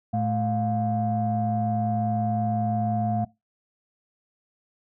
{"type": "tone cluster", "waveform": "sine", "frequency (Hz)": [110.5, 216.3, 706], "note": ["A2", "A3", "F5"], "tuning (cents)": [8, -29, 19], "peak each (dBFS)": -26, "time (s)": [0.13, 3.25], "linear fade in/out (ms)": 10, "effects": ["noise-tail reverb RT60 0.2 s tail -20 dB re dry", "tanh soft clip ceiling -15 dBFS"]}